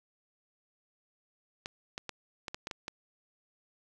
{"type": "clicks", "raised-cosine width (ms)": 0.2, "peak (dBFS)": -20, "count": 8, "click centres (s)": [1.659, 1.979, 2.093, 2.482, 2.545, 2.671, 2.712, 2.881], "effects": []}